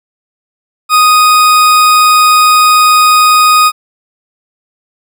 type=tone; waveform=40% pulse; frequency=1244.5 Hz; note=D#6; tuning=in tune; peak=-3 dBFS; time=0.89-3.72 s; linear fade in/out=50 ms; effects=none